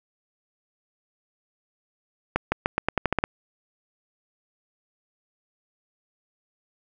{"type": "accelerating click train", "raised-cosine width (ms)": 0.5, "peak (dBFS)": -6, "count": 10, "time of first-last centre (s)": [2.36, 3.239], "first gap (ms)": 160, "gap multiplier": 0.87, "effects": []}